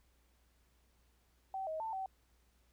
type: tone with pitch steps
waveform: sine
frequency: 768 / 632 / 890 / 765 Hz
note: G5 / D#5 / A5 / G5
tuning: -36 / +27 / +20 / -42 cents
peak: -37 dBFS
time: 1.54-2.06 s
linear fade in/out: 2 ms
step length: 130 ms
effects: added 60 Hz sine -70 dBFS peak until 2.72 s + pink hiss -75 dBFS RMS until 2.72 s